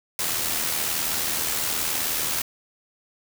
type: noise with amplitude modulation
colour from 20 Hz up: white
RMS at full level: -24 dBFS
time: 0.19-2.42 s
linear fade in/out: 2 ms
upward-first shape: sine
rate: 78.9 Hz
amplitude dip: 40%
effects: none